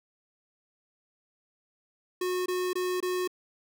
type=tone bursts; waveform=square; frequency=364.1 Hz; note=F#4; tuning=28 cents flat; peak=-28 dBFS; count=4; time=2.21-3.276 s; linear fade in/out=5 ms; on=250 ms; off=22 ms; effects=none